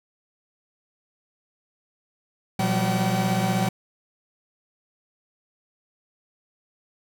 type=tone cluster; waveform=45% pulse; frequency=120.6 / 175.6 / 192 / 761 Hz; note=B2 / F3 / G3 / F#5; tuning=-41 / +10 / -36 / +48 cents; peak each=-27 / -27 / -25 / -28 dBFS; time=2.59-3.69 s; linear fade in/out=5 ms; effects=none